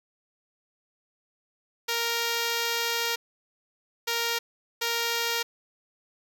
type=tone bursts at uneven times; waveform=5% pulse; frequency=466.2 Hz; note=A#4; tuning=in tune; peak=-14 dBFS; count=3; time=1.88-3.16 / 4.07-4.39 / 4.81-5.43 s; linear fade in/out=10 ms; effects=none